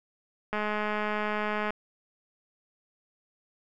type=click train; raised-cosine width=0.5 ms; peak=-16 dBFS; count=249; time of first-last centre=0.53-1.705 s; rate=211 Hz; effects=none